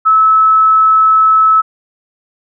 sine tone, 1300 Hz, E6, 24 cents flat, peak -5 dBFS, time 0.05-1.62 s, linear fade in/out 20 ms, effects none

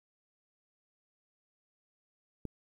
click, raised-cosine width 3 ms, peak -25 dBFS, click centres 2.453 s, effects 10-bit

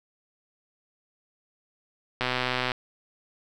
click train, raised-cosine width 0.3 ms, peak -10 dBFS, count 65, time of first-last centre 2.21-2.718 s, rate 126 Hz, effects none

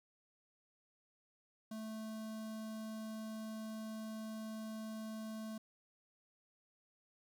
square tone with notch filter, 219.1 Hz, A3, 7 cents flat, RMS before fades -45 dBFS, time 1.71-5.58 s, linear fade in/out 5 ms, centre 2200 Hz, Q 1.4, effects none

